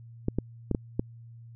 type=clicks; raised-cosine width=3 ms; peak=-13 dBFS; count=5; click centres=0.284 / 0.386 / 0.713 / 0.748 / 0.995 s; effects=added 116 Hz sine -45 dBFS peak until 1.55 s